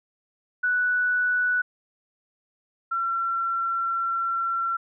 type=tone pair in turn; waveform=sine; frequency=1480 / 1358 Hz; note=F#6 / F6; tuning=0 / -49 cents; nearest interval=minor second; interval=149 cents; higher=first; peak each=-20 / -23 dBFS; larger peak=first; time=0.63-1.62 / 2.91-4.77 s; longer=second; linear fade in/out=10 ms; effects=none